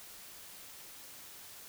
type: silence
effects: white hiss -51 dBFS RMS until 1.68 s